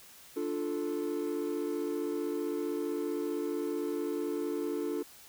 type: chord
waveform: triangle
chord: D minor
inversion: none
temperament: equal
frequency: 293.7 / 349.2 / 440 Hz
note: D4 / F4 / A4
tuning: 0 / 0 / 0 cents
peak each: -33 dBFS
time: 0.36-5.03 s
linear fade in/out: 10 ms
effects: tanh soft clip ceiling -23 dBFS + white hiss -54 dBFS RMS until 5.28 s